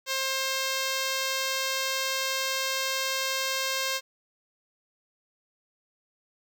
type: tone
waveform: 5% pulse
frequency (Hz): 531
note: C5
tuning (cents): +25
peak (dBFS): -15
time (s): 0.06-4.01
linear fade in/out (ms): 50
effects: none